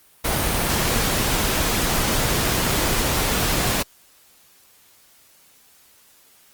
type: noise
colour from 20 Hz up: pink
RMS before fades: -21 dBFS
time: 0.24-3.83 s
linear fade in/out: 10 ms
effects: white hiss -54 dBFS RMS until 6.53 s + Opus 32 kbps